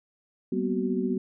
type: tone cluster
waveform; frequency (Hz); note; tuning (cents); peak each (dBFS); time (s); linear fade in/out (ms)
sine; 192.3 / 236.9 / 251.9 / 375.1; G3 / A#3 / B3 / F#4; -33 / +28 / +34 / +24; -30; 0.52-1.18; 5
effects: none